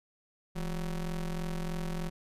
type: ring-modulated tone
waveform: square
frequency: 94.3 Hz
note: F#2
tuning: 33 cents sharp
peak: -30 dBFS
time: 0.55-2.1 s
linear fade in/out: 20 ms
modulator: 72.7 Hz
effects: resampled to 32000 Hz